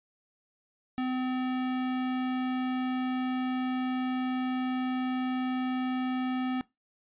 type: tone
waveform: square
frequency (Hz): 255.7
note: C4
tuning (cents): -40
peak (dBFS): -29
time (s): 0.98-6.61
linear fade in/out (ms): 0
effects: noise-tail reverb RT60 0.2 s tail -21 dB re dry + resampled to 8000 Hz